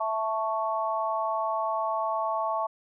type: chord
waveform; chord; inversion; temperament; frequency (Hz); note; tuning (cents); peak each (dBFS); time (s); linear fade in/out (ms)
sine; A major; second; equal; 659.3 / 880 / 1108.7; E5 / A5 / C#6; 0 / 0 / 0; -30; 0-2.67; 10
effects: none